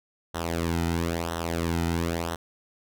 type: tone with flanger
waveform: sawtooth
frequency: 84 Hz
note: E2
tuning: 33 cents sharp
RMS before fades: -28 dBFS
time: 0.34-2.36 s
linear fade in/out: 10 ms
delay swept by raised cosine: 0.42 to 1.82 ms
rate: 1 Hz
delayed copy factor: -0.75
effects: none